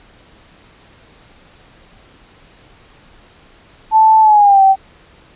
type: tone with pitch glide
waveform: sine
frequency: 878 to 773.2 Hz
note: A5 to G5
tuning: -4 to -24 cents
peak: -5 dBFS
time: 3.91-4.76 s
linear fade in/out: 50 ms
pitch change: -220 cents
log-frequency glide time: 4.21-4.62 s
effects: pink hiss -46 dBFS RMS until 5.35 s + resampled to 8000 Hz